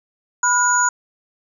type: tone cluster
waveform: sine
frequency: 991 / 1441 / 6820 Hz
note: B5 / F#6 / G#8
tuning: +6 / -46 / +45 cents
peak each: -18 dBFS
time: 0.43-0.89 s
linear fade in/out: 5 ms
effects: none